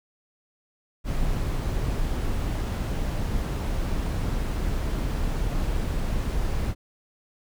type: noise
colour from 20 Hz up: brown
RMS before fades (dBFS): -26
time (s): 1.04-6.75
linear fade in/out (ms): 50
effects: none